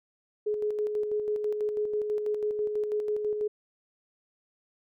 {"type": "tone with tremolo", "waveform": "sine", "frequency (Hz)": 421.6, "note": "G#4", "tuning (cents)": 26, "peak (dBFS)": -25, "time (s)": [0.46, 3.48], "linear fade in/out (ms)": 10, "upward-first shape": "square", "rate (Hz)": 6.1, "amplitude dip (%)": 40, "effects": []}